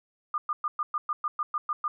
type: tone bursts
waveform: sine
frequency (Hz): 1213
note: D#6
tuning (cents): -44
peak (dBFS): -25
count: 11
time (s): 0.34-1.88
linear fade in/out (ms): 2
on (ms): 40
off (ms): 110
effects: none